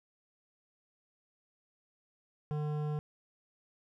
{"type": "tone with hard clipping", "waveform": "sine", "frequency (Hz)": 150, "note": "D3", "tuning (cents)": 37, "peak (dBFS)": -34, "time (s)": [2.51, 2.99], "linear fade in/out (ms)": 0, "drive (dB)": 13, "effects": []}